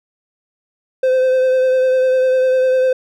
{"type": "tone with vibrato", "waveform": "triangle", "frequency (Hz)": 516, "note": "C5", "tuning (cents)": -24, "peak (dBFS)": -9, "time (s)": [1.03, 2.93], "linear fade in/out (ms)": 5, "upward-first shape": "triangle", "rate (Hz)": 10, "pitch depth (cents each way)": 23, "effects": []}